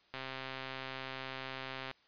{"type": "click train", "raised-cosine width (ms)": 0.3, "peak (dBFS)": -25, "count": 235, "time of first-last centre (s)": [0.14, 1.913], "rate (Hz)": 132, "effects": ["white hiss -67 dBFS RMS until 2.07 s", "resampled to 11025 Hz"]}